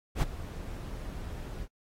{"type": "noise with ADSR envelope", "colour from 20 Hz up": "brown", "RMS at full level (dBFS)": -22, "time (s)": [0.15, 1.68], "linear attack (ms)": 72, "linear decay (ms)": 20, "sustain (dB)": -17, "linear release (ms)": 58, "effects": ["AAC 48 kbps"]}